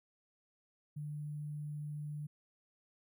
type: tone with sample-and-hold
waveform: sine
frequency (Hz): 148.8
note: D3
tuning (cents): +23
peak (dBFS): -39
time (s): 0.96-2.27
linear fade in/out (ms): 10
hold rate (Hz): 11025
effects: none